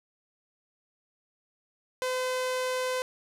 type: tone with low-pass filter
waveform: sawtooth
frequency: 510 Hz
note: C5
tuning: 44 cents flat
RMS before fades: -30 dBFS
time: 2.02-3.02 s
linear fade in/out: 0 ms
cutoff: 12000 Hz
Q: 0.67
effects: none